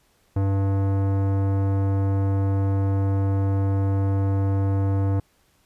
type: tone with tanh clipping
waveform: sine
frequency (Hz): 97.8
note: G2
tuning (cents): -4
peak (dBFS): -21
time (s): 0.36-5.2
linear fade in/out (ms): 5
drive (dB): 18
effects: pink hiss -63 dBFS RMS until 5.65 s + resampled to 32000 Hz